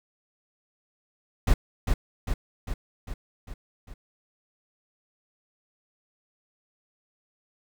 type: noise with echo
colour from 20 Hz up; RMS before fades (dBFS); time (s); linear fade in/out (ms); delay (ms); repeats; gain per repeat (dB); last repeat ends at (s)
brown; -18; 1.47-1.54; 5; 400; 6; -4; 3.94
effects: none